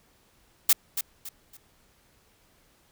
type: noise with echo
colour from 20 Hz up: blue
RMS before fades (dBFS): -18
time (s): 0.69-0.73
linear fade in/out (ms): 5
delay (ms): 280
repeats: 3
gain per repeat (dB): -10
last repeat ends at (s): 1.57
effects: pink hiss -63 dBFS RMS until 2.91 s